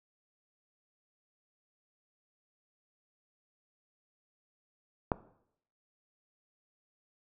click, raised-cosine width 1 ms, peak -13 dBFS, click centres 5.118 s, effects noise-tail reverb RT60 0.7 s tail -17 dB re dry

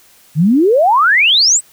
sine exponential sweep, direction up, 140 to 8372 Hz, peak -7 dBFS, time 0.35-1.61 s, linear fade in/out 50 ms, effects white hiss -47 dBFS RMS until 1.72 s

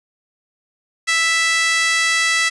5% pulse tone with high-pass filter, 659.3 Hz, E5, in tune, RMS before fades -17 dBFS, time 1.07-2.5 s, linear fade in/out 20 ms, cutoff 1700 Hz, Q 8.5, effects resampled to 24000 Hz

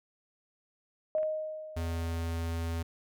sine tone with exponential decay, 622.3 Hz, D#5, in tune, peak -25 dBFS, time 1.15-2.49 s, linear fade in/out 1 ms, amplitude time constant 290 ms
clicks, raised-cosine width 0.5 ms, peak -36 / -35 dBFS, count 2, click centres 1.183 / 1.231 s
square tone, 83.1 Hz, E2, 15 cents sharp, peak -32 dBFS, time 1.76-2.83 s, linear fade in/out 10 ms
effects none

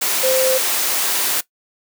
sine tone in noise, 520 Hz, C5, 11 cents flat, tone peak -15 dBFS, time 0.23-0.58 s, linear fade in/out 10 ms, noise white, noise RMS -19 dBFS, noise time 0.01-1.41 s, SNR +1 dB, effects noise-tail reverb RT60 0.1 s tail -18 dB re dry + high-pass 300 Hz 12 dB/octave

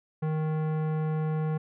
sine tone with tanh clipping, 155.9 Hz, D#3, 4 cents sharp, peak -28 dBFS, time 0.22-1.58 s, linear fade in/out 10 ms, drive 17 dB, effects none

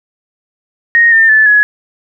sine tone with pitch steps, 1864.7 / 1803.3 / 1743.9 / 1686.4 Hz, A#6 / A6 / A6 / G#6, 0 / +42 / -16 / +26 cents, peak -4 dBFS, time 0.95-1.63 s, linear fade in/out 0 ms, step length 170 ms, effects none

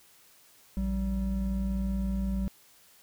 triangle tone pair together, 57.11 / 192.1 Hz, A#1 / G3, -35 / -35 cents, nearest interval octave + major sixth, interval 2100 cents, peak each -28 dBFS, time 0.77-2.48 s, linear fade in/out 0 ms, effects white hiss -59 dBFS RMS until 3.02 s

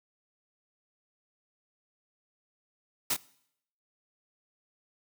white noise with echo, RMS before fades -28 dBFS, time 3.1-3.14 s, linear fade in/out 5 ms, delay 26 ms, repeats 1, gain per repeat -6 dB, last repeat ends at 3.166 s, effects noise-tail reverb RT60 0.7 s tail -21 dB re dry + high-pass 100 Hz 12 dB/octave

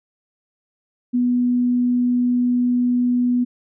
sine tone, 245.7 Hz, B3, 9 cents flat, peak -15 dBFS, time 1.13-3.45 s, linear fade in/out 20 ms, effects none

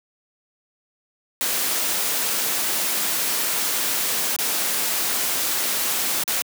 white noise with dropouts, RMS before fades -23 dBFS, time 1.41-6.42 s, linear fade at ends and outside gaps 0 ms, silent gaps 4.362-4.388 / 6.236-6.278 s, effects high-pass 200 Hz 12 dB/octave

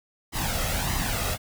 pink noise with flanger, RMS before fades -27 dBFS, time 0.32-1.38 s, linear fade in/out 50 ms, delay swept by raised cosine 1 to 1.56 ms, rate 1.6 Hz, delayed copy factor +0.6, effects none

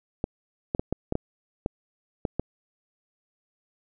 clicks, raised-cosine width 2 ms, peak -12 dBFS, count 9, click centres 0.241 / 0.749 / 0.795 / 0.926 / 1.124 / 1.154 / 1.661 / 2.252 / 2.396 s, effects none

